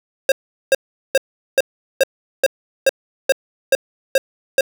square tone bursts, 537 Hz, C5, 45 cents sharp, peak -10 dBFS, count 11, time 0.29-4.609 s, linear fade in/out 2 ms, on 29 ms, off 400 ms, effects none

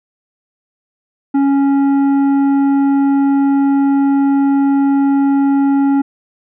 sine tone with tanh clipping, 277.2 Hz, C#4, in tune, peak -11 dBFS, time 1.34-6.02 s, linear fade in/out 10 ms, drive 9 dB, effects none

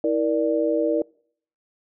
sine tone cluster, 323.2 / 470.8 / 588 Hz, E4 / A#4 / D5, -34 / +17 / +2 cents, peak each -23 dBFS, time 0.04-1.02 s, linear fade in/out 2 ms, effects noise-tail reverb RT60 0.6 s tail -26 dB re dry

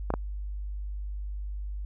clicks, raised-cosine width 1 ms, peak -13 dBFS, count 2, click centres 0.104 / 0.139 s, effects added 50 Hz sine -32 dBFS peak until 1.85 s

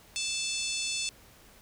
harmonic tone with a mistuned harmonic, 879 Hz, A5, 2 cents flat, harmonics 3 / 4 / 5 / 6 / 7 / 8 / 9 / 10, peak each -36 / -37 / -38 / -39 / -39 / -40 / -41 / -41 dBFS, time 0.16-1.09 s, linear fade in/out 0 ms, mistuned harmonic 8, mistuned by -16 cents, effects pink hiss -56 dBFS RMS until 1.61 s

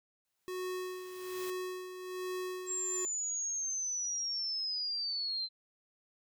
white noise with exponential growth, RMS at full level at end -46 dBFS, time 0.25-1.5 s, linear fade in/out 0 ms, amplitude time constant 270 ms
square tone with tremolo, 367.6 Hz, F#4, 11 cents flat, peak -36 dBFS, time 0.48-3.05 s, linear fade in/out 0 ms, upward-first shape sine, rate 1.2 Hz, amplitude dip 60%
sine linear sweep, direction down, 7560 to 4075 Hz, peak -33 dBFS, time 2.66-5.49 s, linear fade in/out 50 ms
effects none

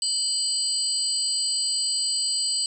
sine tone cluster, 2997 / 4247 / 4736 / 8050 Hz, F#7 / C8 / D8 / B8, +22 / +25 / +14 / +32 cents, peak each -34 / -32 / -26 / -26 dBFS, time 0.02-2.66 s, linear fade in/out 2 ms, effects 9-bit

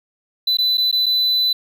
triangle tone with dropouts, 4000 Hz, B7, 21 cents sharp, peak -13 dBFS, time 0.47-1.53 s, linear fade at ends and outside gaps 5 ms, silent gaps 0.571-0.585 / 0.773-0.779 / 0.914-0.926 / 1.06-1.063 s, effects none

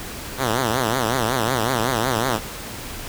5% pulse tone with vibrato, 120.5 Hz, B2, 42 cents flat, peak -8 dBFS, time 0.37-2.4 s, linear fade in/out 50 ms, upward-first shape triangle, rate 5.4 Hz, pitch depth 230 cents each way, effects pink hiss -33 dBFS RMS until 3.08 s

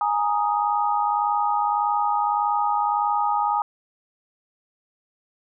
sine chord, Ab suspended second, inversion none, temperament equal, 830.6 / 932.3 / 1244.5 Hz, Ab5 / Bb5 / Eb6, 0 / 0 / 0 cents, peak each -22 / -25 / -25 dBFS, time 0.01-3.62 s, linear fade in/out 2 ms, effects none

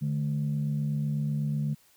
sine tone pair together, 147.21 / 215.3 Hz, D3 / A3, +4 / -37 cents, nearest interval perfect fifth, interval 659 cents, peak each -26 / -32 dBFS, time 0.01-1.75 s, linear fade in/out 20 ms, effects tanh soft clip ceiling -20 dBFS + white hiss -62 dBFS RMS until 1.96 s

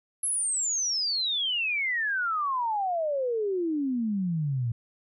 sine exponential sweep, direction down, 11150 to 112.6 Hz, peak -25 dBFS, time 0.23-4.72 s, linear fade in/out 5 ms, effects none

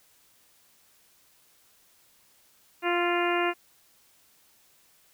harmonic tone with a mistuned harmonic, 349.2 Hz, F4, in tune, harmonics 1 / 2 / 3 / 4 / 5 / 6 / 7 / 8, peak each -27 / -30 / -32 / -33 / -34 / -35 / -35 / -36 dBFS, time 2.82-3.54 s, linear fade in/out 50 ms, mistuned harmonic 4, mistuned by -18 cents, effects white hiss -62 dBFS RMS until 5.13 s

